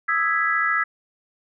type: chord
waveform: sine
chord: E major seventh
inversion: third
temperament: equal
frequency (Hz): 1244.5 / 1318.5 / 1661.2 / 1975.5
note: D#6 / E6 / G#6 / B6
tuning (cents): 0 / 0 / 0 / 0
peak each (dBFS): -29 / -23 / -23 / -24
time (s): 0.08-0.84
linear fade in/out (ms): 10
effects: none